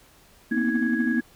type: tone cluster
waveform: sine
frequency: 233.9 / 245.9 / 262.1 / 318.6 / 1661 Hz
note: A#3 / B3 / C4 / D#4 / G#6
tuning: +6 / -7 / +3 / +41 / 0 cents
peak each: -24 / -27 / -29 / -27 / -28 dBFS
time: 0.51-1.21 s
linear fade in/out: 10 ms
effects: tanh soft clip ceiling -12 dBFS + pink hiss -55 dBFS RMS until 1.35 s